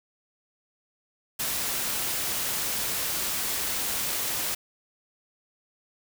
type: noise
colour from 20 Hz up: white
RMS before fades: -29 dBFS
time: 1.39-4.55 s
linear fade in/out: 10 ms
effects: none